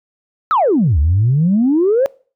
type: exponential two-way sweep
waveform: sine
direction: down then up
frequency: 1370 to 69.3 to 564 Hz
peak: -9 dBFS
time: 0.51-2.06 s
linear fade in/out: 0 ms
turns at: 0.99 s
effects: noise-tail reverb RT60 0.4 s tail -24 dB re dry + tanh soft clip ceiling -6 dBFS